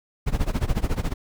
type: noise with tremolo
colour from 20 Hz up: brown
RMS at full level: -20 dBFS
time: 0.26-1.14 s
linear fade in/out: 20 ms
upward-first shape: sine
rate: 14 Hz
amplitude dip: 90%
effects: none